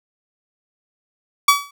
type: tone with exponential decay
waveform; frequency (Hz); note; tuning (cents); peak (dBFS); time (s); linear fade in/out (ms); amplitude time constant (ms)
sawtooth; 1141; C#6; +50; -3; 1.48-1.71; 5; 49
effects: none